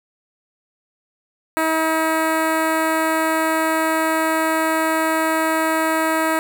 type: tone with notch filter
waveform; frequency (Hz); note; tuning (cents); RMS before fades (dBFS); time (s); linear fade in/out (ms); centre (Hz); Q
10% pulse; 320; D#4; +49; -19; 1.57-6.39; 0; 5200; 0.96
effects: none